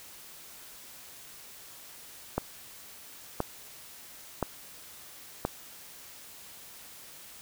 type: click train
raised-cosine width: 1 ms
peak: -13 dBFS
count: 4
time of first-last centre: 2.38-5.451 s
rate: 0.977 Hz
effects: white hiss -49 dBFS RMS until 7.41 s